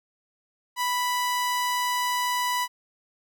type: tone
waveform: sawtooth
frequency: 987.8 Hz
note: B5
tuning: in tune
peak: -20 dBFS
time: 0.76-2.68 s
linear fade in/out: 50 ms
effects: none